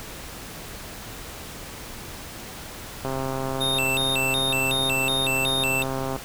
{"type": "click train", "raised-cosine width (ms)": 1, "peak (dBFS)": -15, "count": 415, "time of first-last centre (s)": [3.05, 6.163], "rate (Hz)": 133}
{"type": "tone with vibrato", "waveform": "square", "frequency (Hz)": 3136, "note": "G7", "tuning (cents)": 0, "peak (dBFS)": -23, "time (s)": [3.6, 5.84], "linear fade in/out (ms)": 20, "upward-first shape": "square", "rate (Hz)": 2.7, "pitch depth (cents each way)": 280}
{"effects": ["pink hiss -38 dBFS RMS until 6.24 s"]}